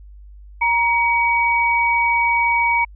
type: tone pair together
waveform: sine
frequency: 941 / 2263 Hz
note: A#5 / C#7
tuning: +16 / +35 cents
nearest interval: octave + minor third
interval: 1519 cents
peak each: -17 dBFS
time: 0.61-2.85 s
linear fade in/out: 10 ms
effects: added 50 Hz sine -38 dBFS peak until 2.95 s